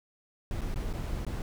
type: noise with dropouts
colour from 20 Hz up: brown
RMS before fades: -33 dBFS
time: 0.51-1.42 s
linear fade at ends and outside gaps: 1 ms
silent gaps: 0.61-0.616 / 0.743-0.759 / 0.929-0.936 / 1.25-1.266 s
effects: none